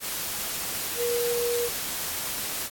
sine tone in noise, 477.6 Hz, A#4, 42 cents sharp, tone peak -24 dBFS, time 0.96-1.7 s, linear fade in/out 50 ms, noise white, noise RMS -31 dBFS, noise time 0-2.7 s, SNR +4 dB, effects AAC 64 kbps

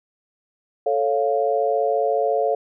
sine chord, A augmented, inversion none, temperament equal, 440 / 554.4 / 698.5 Hz, A4 / C#5 / E#5, 0 / 0 / 0 cents, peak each -22 dBFS, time 0.86-2.55 s, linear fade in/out 5 ms, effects none

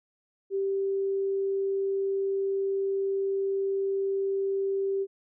sine tone, 391 Hz, G4, 4 cents flat, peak -25 dBFS, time 0.5-5.07 s, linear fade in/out 50 ms, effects none

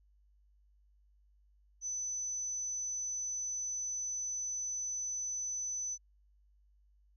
sine tone, 6020 Hz, F#8, 29 cents sharp, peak -35 dBFS, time 1.81-5.98 s, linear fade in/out 50 ms, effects added 50 Hz sine -64 dBFS peak until 7.16 s

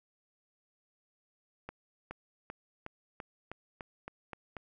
accelerating click train, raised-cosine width 0.5 ms, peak -26 dBFS, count 10, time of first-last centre 1.69-4.568 s, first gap 420 ms, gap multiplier 0.93, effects none

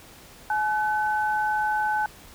sine tone pair together, 850 / 1512.4 Hz, G#5 / F#6, +40 / +38 cents, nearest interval minor seventh, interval 998 cents, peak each -23 / -27 dBFS, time 0.5-2.06 s, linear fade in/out 2 ms, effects pink hiss -48 dBFS RMS until 2.34 s

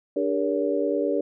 sine tone cluster, 294.4 / 399.9 / 469.4 / 567 Hz, D4 / G4 / A#4 / C#5, +4 / +35 / +12 / +39 cents, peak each -27 dBFS, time 0.16-1.21 s, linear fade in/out 5 ms, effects none

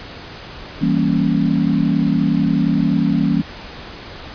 sine chord, E diminished seventh, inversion none, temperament equal, 164.81 / 196 / 233.1 / 277.2 Hz, E3 / G3 / Bb3 / Db4, 0 / 0 / 0 / 0 cents, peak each -19 dBFS, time 0.81-3.42 s, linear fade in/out 10 ms, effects pink hiss -34 dBFS RMS until 4.34 s + resampled to 11025 Hz

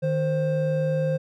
triangle tone pair together, 154.65 / 525 Hz, D#3 / C5, -10 / +6 cents, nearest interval octave + major sixth, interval 2116 cents, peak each -22 dBFS, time 0.02-1.18 s, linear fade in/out 20 ms, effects none

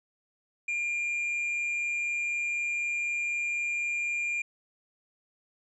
triangle tone with amplitude modulation, 2400 Hz, D7, 37 cents sharp, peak -25 dBFS, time 0.68-4.42 s, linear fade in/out 5 ms, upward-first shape sine, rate 144 Hz, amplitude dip 30%, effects resampled to 24000 Hz

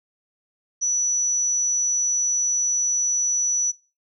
sine tone, 5920 Hz, F#8, in tune, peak -19 dBFS, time 0.81-3.72 s, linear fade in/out 20 ms, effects noise-tail reverb RT60 0.3 s tail -21 dB re dry

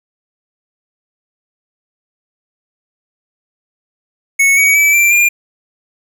square tone with pitch steps, 2207 / 2255 / 2303 / 2353 / 2404 Hz, C#7 / C#7 / D7 / D7 / D7, -8 / +29 / -34 / +3 / +40 cents, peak -8 dBFS, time 4.39-5.29 s, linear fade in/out 10 ms, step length 180 ms, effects 8-bit

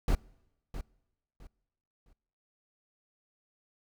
brown noise with echo, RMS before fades -25 dBFS, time 0.08-0.15 s, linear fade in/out 2 ms, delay 660 ms, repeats 3, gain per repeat -12 dB, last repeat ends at 2.13 s, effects noise-tail reverb RT60 1.0 s tail -24 dB re dry

